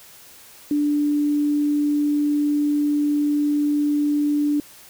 sine tone, 293.5 Hz, D4, 1 cent flat, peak -17 dBFS, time 0.71-4.6 s, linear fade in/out 2 ms, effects white hiss -46 dBFS RMS until 4.89 s

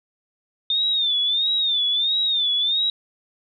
sine tone with vibrato, 3613 Hz, A7, 45 cents sharp, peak -18 dBFS, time 0.7-2.9 s, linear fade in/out 2 ms, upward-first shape sine, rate 1.5 Hz, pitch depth 110 cents each way, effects none

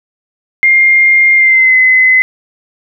sine tone with pitch glide, 2116 to 2036 Hz, C7 to C7, +19 to -48 cents, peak -4 dBFS, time 0.63-2.22 s, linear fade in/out 0 ms, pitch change -67 cents, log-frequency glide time 1.35-1.76 s, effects none

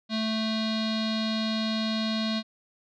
square tone with low-pass filter, 220 Hz, A3, in tune, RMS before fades -28 dBFS, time 0.09-2.43 s, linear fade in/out 50 ms, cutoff 4000 Hz, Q 8.6, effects none

